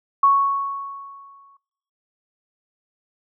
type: tone with exponential decay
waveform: sine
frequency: 1108.7 Hz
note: C#6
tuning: in tune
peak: -10 dBFS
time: 0.23-1.57 s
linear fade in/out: 5 ms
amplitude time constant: 290 ms
effects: noise-tail reverb RT60 0.8 s tail -25 dB re dry